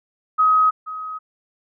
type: tone with echo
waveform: sine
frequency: 1265 Hz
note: D#6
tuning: 28 cents sharp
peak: -12 dBFS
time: 0.38-0.71 s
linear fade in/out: 20 ms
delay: 480 ms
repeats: 1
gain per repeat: -15 dB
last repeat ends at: 1.19 s
effects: none